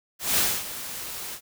white noise with ADSR envelope, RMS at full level -21 dBFS, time 0.19-1.41 s, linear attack 180 ms, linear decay 260 ms, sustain -14 dB, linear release 81 ms, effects none

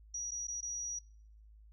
sine tone with dropouts, 5790 Hz, F#8, 38 cents flat, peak -36 dBFS, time 0.14-0.99 s, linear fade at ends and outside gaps 5 ms, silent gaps 0.309-0.316 / 0.471-0.481 / 0.608-0.627 s, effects noise-tail reverb RT60 0.7 s tail -25 dB re dry + added 53 Hz sine -55 dBFS peak until 1.72 s

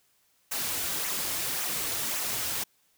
white noise with flanger, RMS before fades -31 dBFS, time 0.51-2.64 s, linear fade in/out 10 ms, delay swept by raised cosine 0.21 to 5.21 ms, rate 1.8 Hz, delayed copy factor -0.5, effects white hiss -68 dBFS RMS until 2.97 s

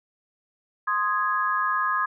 sine chord, Ab major, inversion first, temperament equal, 1046.5 / 1244.5 / 1661.2 Hz, C6 / Eb6 / Ab6, 0 / 0 / 0 cents, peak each -26 / -25 / -27 dBFS, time 0.87-2.06 s, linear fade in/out 10 ms, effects none

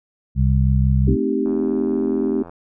harmonic tone, 65.5 Hz, C2, 2 cents sharp, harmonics 1 / 2 / 3, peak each -16 / -17 / -22 dBFS, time 0.35-1.17 s, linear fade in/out 50 ms
sine chord, A half-diminished seventh, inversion none, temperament equal, 220 / 261.6 / 311.1 / 392 Hz, A3 / C4 / Eb4 / G4, 0 / 0 / 0 / 0 cents, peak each -24 / -22 / -24 / -22 dBFS, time 1.07-2.43 s, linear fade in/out 10 ms
click train, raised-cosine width 1 ms, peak -24 dBFS, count 89, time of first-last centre 1.46-2.495 s, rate 85 Hz
effects none

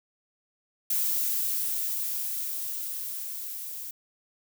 violet noise with level ramp, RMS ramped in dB -26 to -38 dBFS, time 0.9-3.91 s, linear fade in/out 5 ms, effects none

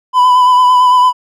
triangle tone with vibrato, 1000 Hz, B5, 21 cents sharp, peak -3 dBFS, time 0.13-1.13 s, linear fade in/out 50 ms, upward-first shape sine, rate 8.9 Hz, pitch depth 25 cents each way, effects none

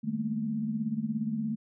sine tone cluster, 153.4 / 201.6 / 219.3 / 236 Hz, D#3 / G3 / A3 / A#3, -24 / +49 / -6 / +22 cents, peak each -38 / -38 / -30 / -38 dBFS, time 0.03-1.56 s, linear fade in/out 20 ms, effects none

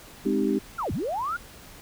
sine chord, Ab major seventh, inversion none, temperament equal, 207.7 / 261.6 / 311.1 / 392 Hz, Ab3 / C4 / Eb4 / G4, 0 / 0 / 0 / 0 cents, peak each -27 dBFS, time 0.25-0.59 s, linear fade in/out 10 ms
sine linear two-way sweep, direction down then up, 1465 to 61.8 to 1465 Hz, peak -26 dBFS, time 0.78-1.37 s, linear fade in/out 10 ms, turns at 0.92 s
effects pink hiss -47 dBFS RMS until 1.81 s

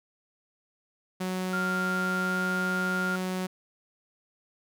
sawtooth tone, 185 Hz, F#3, in tune, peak -25 dBFS, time 1.2-3.47 s, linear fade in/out 10 ms
sine tone with pitch glide, 1396.9 to 1405.8 Hz, F6 to F6, 0 to +11 cents, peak -28 dBFS, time 1.53-3.16 s, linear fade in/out 5 ms, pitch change +11 cents, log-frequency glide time 2.26-2.33 s
effects none

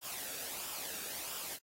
white noise with flanger, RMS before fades -42 dBFS, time 0.01-1.59 s, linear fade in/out 50 ms, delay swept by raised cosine 0.47 to 0.99 ms, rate 1.5 Hz, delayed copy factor -0.5, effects AAC 48 kbps

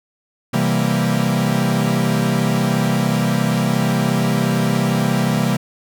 45% pulse chord, C dominant seventh, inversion none, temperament equal, 130.81 / 164.81 / 196 / 233.1 Hz, C3 / E3 / G3 / Bb3, 0 / 0 / 0 / 0 cents, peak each -21 dBFS, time 0.53-5.57 s, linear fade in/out 10 ms, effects none

